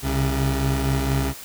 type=tone pair together; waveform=25% pulse; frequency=65.74 / 135.8 Hz; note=C2 / C#3; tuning=+9 / -35 cents; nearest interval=octave + minor second; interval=1256 cents; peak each=-19 dBFS; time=0.02-1.34 s; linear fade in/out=50 ms; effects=white hiss -39 dBFS RMS until 1.44 s